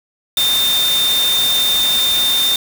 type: tone in noise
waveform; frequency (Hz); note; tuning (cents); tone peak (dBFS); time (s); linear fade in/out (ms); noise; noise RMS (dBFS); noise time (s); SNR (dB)
sine; 3620; A7; +48; -13; 0.37-2.56; 2; white; -21; 0.37-2.56; +5
effects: none